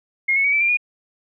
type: tone with pitch steps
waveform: sine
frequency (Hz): 2145 / 2201 / 2259 / 2319 / 2380 / 2443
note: C7 / C#7 / C#7 / D7 / D7 / D#7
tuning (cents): +42 / -13 / +32 / -22 / +22 / -32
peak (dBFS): -15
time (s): 0.28-0.772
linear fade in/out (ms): 10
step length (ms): 82
effects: none